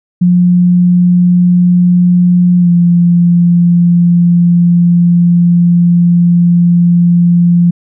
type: tone with pitch glide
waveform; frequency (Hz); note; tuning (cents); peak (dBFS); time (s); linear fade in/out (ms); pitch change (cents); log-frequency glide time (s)
sine; 177.7 to 173.34; F3 to F3; +30 to -13; -4; 0.21-7.71; 10; -43; 2.59-2.69
effects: none